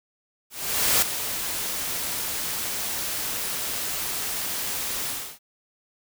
white noise with ADSR envelope, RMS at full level -19 dBFS, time 0.5-5.39 s, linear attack 520 ms, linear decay 8 ms, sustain -10 dB, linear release 300 ms, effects none

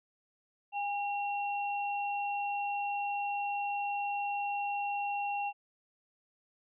sine tone pair together, 812.5 / 2733 Hz, G#5 / F7, -38 / -38 cents, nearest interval octave + major sixth, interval 2100 cents, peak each -32 / -39 dBFS, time 0.72-5.53 s, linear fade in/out 50 ms, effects none

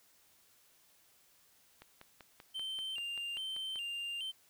click train, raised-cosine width 0.3 ms, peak -35 dBFS, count 11, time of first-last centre 1.82-3.758 s, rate 5.16 Hz
triangle tone with vibrato, 2946 Hz, F#7, 8 cents flat, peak -36 dBFS, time 2.54-4.32 s, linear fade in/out 20 ms, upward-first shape square, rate 1.2 Hz, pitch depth 91 cents each way
effects white hiss -67 dBFS RMS until 4.49 s

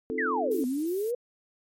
sine chord, F dominant seventh, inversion second, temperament equal, 261.6 / 311.1 / 349.2 / 440 Hz, C4 / Eb4 / F4 / A4, 0 / 0 / 0 / 0 cents, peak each -34 / -37 / -37 / -31 dBFS, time 0.1-0.64 s, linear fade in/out 0 ms
sine exponential two-way sweep, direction down then up, 2080 to 242.8 to 501 Hz, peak -26 dBFS, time 0.18-1.15 s, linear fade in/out 5 ms, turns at 0.65 s
violet noise, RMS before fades -43 dBFS, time 0.51-1.11 s, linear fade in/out 5 ms
effects MP3 64 kbps

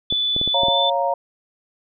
sine tone with pitch glide, 3479 to 3526 Hz, A7 to A7, -20 to +3 cents, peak -18 dBFS, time 0.1-0.9 s, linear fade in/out 5 ms, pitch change +23 cents, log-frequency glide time 0.51-0.77 s
clicks, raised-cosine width 2 ms, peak -15 dBFS, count 6, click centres 0.125 / 0.364 / 0.414 / 0.476 / 0.634 / 0.684 s
sine chord, Bb minor, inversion first, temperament equal, 554.4 / 698.5 / 932.3 Hz, Db5 / F5 / Bb5, 0 / 0 / 0 cents, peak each -22 dBFS, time 0.54-1.14 s, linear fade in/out 5 ms
effects none

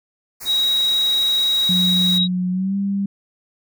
white band-stop noise, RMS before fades -33 dBFS, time 0.4-2.19 s, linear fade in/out 20 ms, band 2400 to 4300 Hz, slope 96 dB/octave
sine tone, 3819 Hz, A#7, 41 cents sharp, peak -15 dBFS, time 0.45-2.28 s, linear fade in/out 50 ms
sine tone with pitch glide, 181.7 to 198.15 Hz, F#3 to G3, -31 to +19 cents, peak -18 dBFS, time 1.69-3.06 s, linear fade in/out 5 ms, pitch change +150 cents, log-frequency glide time 2.51-2.76 s
effects none

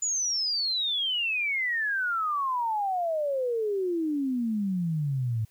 sine exponential sweep, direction down, 7040 to 107.2 Hz, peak -25 dBFS, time 0.02-5.45 s, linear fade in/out 5 ms, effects white hiss -64 dBFS RMS until 5.5 s

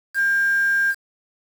sine tone with quantisation, 1600 Hz, G6, 35 cents sharp, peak -16 dBFS, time 0.14-0.95 s, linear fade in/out 50 ms, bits 6, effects none

